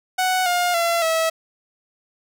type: tone with pitch steps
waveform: sawtooth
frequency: 742 / 709.7 / 678.8 / 649.3 Hz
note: F#5 / F5 / F5 / E5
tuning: +5 / +28 / -49 / -26 cents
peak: -14 dBFS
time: 0.18-1.3 s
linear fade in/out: 10 ms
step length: 280 ms
effects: none